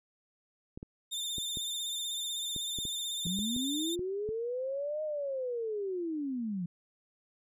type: clicks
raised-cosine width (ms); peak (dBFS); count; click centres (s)
3; -29; 12; 0.775 / 0.829 / 1.383 / 1.572 / 2.563 / 2.787 / 2.853 / 3.267 / 3.39 / 3.564 / 3.993 / 4.29
type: tone with vibrato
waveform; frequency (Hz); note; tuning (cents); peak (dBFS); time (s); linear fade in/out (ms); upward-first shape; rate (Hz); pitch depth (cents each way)
sawtooth; 3596; A7; +37; -31; 1.11-3.96; 20; triangle; 16; 48
type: linear two-way sweep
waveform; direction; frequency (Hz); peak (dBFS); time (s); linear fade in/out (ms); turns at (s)
sine; up then down; 166.8 to 622.3 to 166.8; -32; 3.25-6.66; 5; 5.03
effects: resampled to 32000 Hz